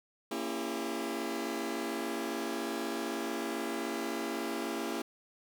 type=chord; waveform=sawtooth; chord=A# diminished seventh; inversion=none; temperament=just; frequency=233.1 / 279.7 / 335.6 / 402.8 Hz; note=A#3 / C#4 / E4 / G4; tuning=0 / +16 / +31 / +47 cents; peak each=-36 / -36 / -34 / -36 dBFS; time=0.31-5.02 s; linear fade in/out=5 ms; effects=none